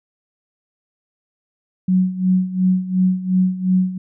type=tone with tremolo; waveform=sine; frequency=185 Hz; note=F#3; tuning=in tune; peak=-11 dBFS; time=1.88-3.98 s; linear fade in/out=5 ms; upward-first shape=sine; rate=2.8 Hz; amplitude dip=80%; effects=none